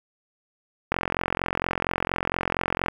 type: click train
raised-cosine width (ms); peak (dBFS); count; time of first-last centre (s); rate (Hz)
0.5; -8; 88; 0.92-2.884; 44.3
effects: 7-bit